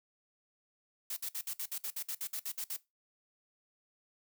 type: noise bursts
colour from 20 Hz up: blue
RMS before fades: -38 dBFS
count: 14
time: 1.1-2.765 s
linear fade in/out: 5 ms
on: 66 ms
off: 57 ms
effects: noise-tail reverb RT60 0.2 s tail -18 dB re dry